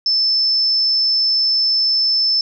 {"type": "tone", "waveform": "sine", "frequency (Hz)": 5274, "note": "E8", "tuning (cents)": 0, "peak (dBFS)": -13, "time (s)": [0.06, 2.41], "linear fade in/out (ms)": 2, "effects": []}